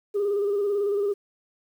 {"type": "tone with vibrato", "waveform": "sine", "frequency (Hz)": 405.5, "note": "G#4", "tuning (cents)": -41, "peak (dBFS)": -20, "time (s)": [0.14, 1.14], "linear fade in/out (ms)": 20, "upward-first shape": "square", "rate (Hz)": 18, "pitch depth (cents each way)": 36, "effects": ["tanh soft clip ceiling -19 dBFS", "9-bit"]}